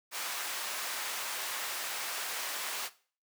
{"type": "high-pass noise", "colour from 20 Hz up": "pink", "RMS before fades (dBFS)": -37, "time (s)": [0.11, 2.9], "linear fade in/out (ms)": 50, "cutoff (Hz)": 930, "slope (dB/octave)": 12, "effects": ["noise-tail reverb RT60 0.4 s tail -17 dB re dry"]}